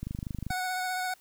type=click train; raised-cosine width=5 ms; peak=-22 dBFS; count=13; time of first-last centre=0.03-0.506 s; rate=25.2 Hz
type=tone with vibrato; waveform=25% pulse; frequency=738 Hz; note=F#5; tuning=5 cents flat; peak=-26 dBFS; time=0.5-1.14 s; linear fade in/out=5 ms; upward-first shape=sine; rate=15 Hz; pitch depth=17 cents each way
effects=white hiss -61 dBFS RMS until 1.2 s